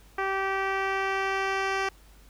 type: tone with low-pass filter sweep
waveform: 10% pulse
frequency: 387.6 Hz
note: G4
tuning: 20 cents flat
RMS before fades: -28 dBFS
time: 0.18-1.89 s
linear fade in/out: 5 ms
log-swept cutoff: 1900 to 4500 Hz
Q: 0.92
effects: added 50 Hz sine -52 dBFS peak until 2.29 s + pink hiss -58 dBFS RMS until 2.29 s